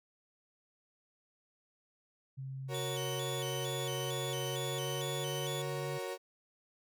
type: tone with pitch glide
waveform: sine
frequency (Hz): 133.6 to 141.54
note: C3 to C#3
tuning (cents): +36 to +36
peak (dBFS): -39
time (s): 2.37-5.99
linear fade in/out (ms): 20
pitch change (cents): +100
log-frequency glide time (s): 4.52-5.28
type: chord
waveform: 35% pulse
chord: F# major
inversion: none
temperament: equal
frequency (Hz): 370 / 466.2 / 554.4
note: F#4 / A#4 / C#5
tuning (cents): 0 / 0 / 0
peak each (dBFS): -40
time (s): 2.68-6.18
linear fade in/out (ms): 50
type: tone with vibrato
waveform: sawtooth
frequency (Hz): 3235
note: G#7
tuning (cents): -46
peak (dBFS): -38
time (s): 2.74-5.62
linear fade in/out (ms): 5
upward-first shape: square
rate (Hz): 2.2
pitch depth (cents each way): 110
effects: none